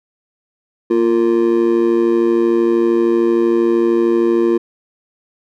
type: tone with amplitude modulation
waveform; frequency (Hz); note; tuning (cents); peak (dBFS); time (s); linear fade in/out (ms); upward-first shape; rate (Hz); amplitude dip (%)
triangle; 347.8; F4; -7; -5; 0.9-4.58; 10; sine; 113; 90
effects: none